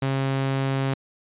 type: tone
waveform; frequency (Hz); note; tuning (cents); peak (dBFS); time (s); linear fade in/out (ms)
sawtooth; 135.1; C#3; -44; -18; 0.02-0.94; 5
effects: resampled to 8000 Hz